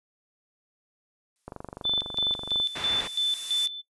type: noise with exponential growth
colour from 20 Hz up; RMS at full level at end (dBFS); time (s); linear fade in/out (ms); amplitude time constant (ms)
blue; -32; 1.36-3.66; 0; 500
type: click train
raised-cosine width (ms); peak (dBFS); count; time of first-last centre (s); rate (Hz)
1; -23; 28; 1.48-2.6; 24.1
type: tone with tremolo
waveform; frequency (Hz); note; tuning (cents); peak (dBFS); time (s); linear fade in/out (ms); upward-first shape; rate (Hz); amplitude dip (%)
sine; 3520; A7; 0; -22; 1.84-3.82; 20; square; 3; 75
type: low-pass noise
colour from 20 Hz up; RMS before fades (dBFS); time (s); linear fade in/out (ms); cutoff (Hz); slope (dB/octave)
white; -36; 2.75-3.08; 10; 2500; 12
effects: noise-tail reverb RT60 0.1 s tail -20 dB re dry + resampled to 24000 Hz